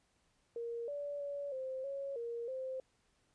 sine tone with pitch steps, 467.6 / 576 / 569 / 523 / 553 / 468.6 / 522 Hz, A#4 / D5 / C#5 / C5 / C#5 / A#4 / C5, +5 / -34 / +45 / -1 / -4 / +9 / -4 cents, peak -38 dBFS, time 0.56-2.8 s, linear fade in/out 2 ms, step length 320 ms, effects pink hiss -75 dBFS RMS until 3.34 s + resampled to 22050 Hz

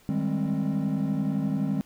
triangle chord, Ab major seventh, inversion second, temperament equal with one note detuned, 155.56 / 196 / 207.7 / 265.4 Hz, Eb3 / G3 / Ab3 / C4, 0 / 0 / 0 / +25 cents, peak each -27 dBFS, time 0.09-1.81 s, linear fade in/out 0 ms, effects tanh soft clip ceiling -17 dBFS + pink hiss -58 dBFS RMS until 1.85 s

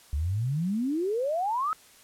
sine exponential sweep, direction up, 67.9 to 1318.5 Hz, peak -25 dBFS, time 0.13-1.73 s, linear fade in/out 0 ms, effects white hiss -55 dBFS RMS until 2.03 s + low-pass 12000 Hz 12 dB/octave

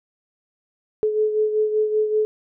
sine beating tone pair, 428.3 / 433.5 Hz, A4 / A4, -47 / -26 cents, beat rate 5.2 Hz, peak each -18 / -26 dBFS, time 1.03-2.25 s, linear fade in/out 0 ms, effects none

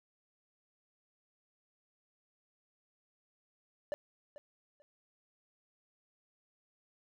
triangle tone with echo, 585 Hz, D5, 7 cents flat, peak -31 dBFS, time 3.92-3.94 s, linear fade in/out 0 ms, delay 440 ms, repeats 2, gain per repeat -14 dB, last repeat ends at 4.82 s, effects none

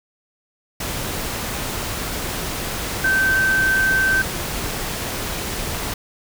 sine tone in noise, 1549 Hz, G6, 21 cents flat, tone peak -15 dBFS, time 3.04-4.22 s, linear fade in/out 5 ms, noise pink, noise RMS -26 dBFS, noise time 0.8-5.94 s, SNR +8 dB, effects none

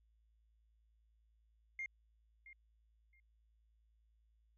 sine tone with echo, 2120 Hz, C7, 22 cents sharp, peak -39 dBFS, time 1.79-1.86 s, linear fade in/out 2 ms, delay 670 ms, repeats 2, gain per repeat -15 dB, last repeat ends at 3.2 s, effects tanh soft clip ceiling -36 dBFS + added 55 Hz sine -70 dBFS peak until 4.57 s

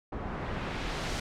pink noise with low-pass filter sweep, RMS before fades -35 dBFS, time 0.12-1.2 s, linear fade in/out 5 ms, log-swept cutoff 950 to 6800 Hz, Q 0.78, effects none

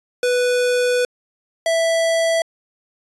square tone pair in turn, 493.9 / 659.3 Hz, B4 / E5, 0 / 0 cents, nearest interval perfect fourth, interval 500 cents, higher second, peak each -16 dBFS, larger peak neither, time 0.23-1.05 / 1.66-2.42 s, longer first, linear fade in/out 2 ms, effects resampled to 24000 Hz

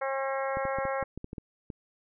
harmonic tone, 270 Hz, C#4, 45 cents flat, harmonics 2 / 3 / 4 / 5 / 6 / 7 / 8, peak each -31 / -35 / -37 / -39 / -41 / -42 / -43 dBFS, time 0.01-1.04 s, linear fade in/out 10 ms
clicks, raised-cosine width 3 ms, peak -25 dBFS, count 10, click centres 0.571 / 0.653 / 0.786 / 0.853 / 1.027 / 1.176 / 1.244 / 1.331 / 1.382 / 1.702 s
effects none

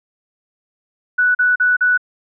sine tone bursts, 1480 Hz, F#6, in tune, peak -11 dBFS, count 4, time 1.18-1.977 s, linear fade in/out 10 ms, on 170 ms, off 39 ms, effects none

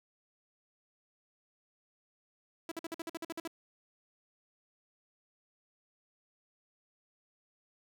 sawtooth tone bursts, 330 Hz, E4, 2 cents sharp, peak -33 dBFS, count 11, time 2.69-3.476 s, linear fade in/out 2 ms, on 26 ms, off 50 ms, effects none

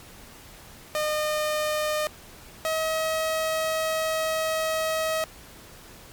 sawtooth tone pair in turn, 609 / 637.1 Hz, D#5 / D#5, -37 / +41 cents, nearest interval minor second, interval 78 cents, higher second, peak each -20 dBFS, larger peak neither, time 0.95-2.07 / 2.65-5.24 s, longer second, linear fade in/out 0 ms, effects pink hiss -47 dBFS RMS until 6.12 s + MP3 96 kbps

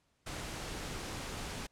pink noise, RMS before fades -41 dBFS, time 0.26-1.67 s, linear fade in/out 10 ms, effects pink hiss -75 dBFS RMS until 1.71 s + low-pass 9000 Hz 12 dB/octave

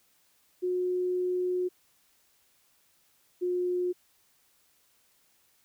sine tone pair in turn, 362.6 / 358.8 Hz, F#4 / F4, -35 / +47 cents, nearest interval unison, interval 18 cents, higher first, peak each -26 dBFS, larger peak neither, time 0.62-1.69 / 3.41-3.93 s, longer first, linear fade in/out 20 ms, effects white hiss -67 dBFS RMS until 5.64 s

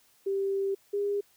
sine tone pair in turn, 392 / 405.4 Hz, G4 / G#4, 0 / -42 cents, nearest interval minor second, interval 58 cents, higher second, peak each -26 dBFS, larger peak neither, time 0.26-0.75 / 0.93-1.21 s, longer first, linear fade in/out 10 ms, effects white hiss -64 dBFS RMS until 1.36 s

